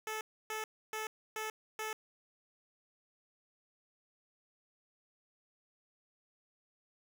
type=tone bursts; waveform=10% pulse; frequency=434.9 Hz; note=A4; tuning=20 cents flat; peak=-29 dBFS; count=5; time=0.07-1.93 s; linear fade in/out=2 ms; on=140 ms; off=290 ms; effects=none